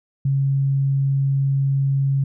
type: tone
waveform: sine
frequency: 137.2 Hz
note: C#3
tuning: 17 cents flat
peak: -16 dBFS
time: 0.25-2.24 s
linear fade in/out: 5 ms
effects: none